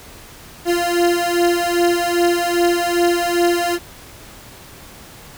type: beating tone pair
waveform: 30% pulse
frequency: 345.8 / 348.3 Hz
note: F4 / F4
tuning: -17 / -5 cents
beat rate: 2.5 Hz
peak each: -15 dBFS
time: 0.65-3.79 s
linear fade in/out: 50 ms
effects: pink hiss -40 dBFS RMS until 5.37 s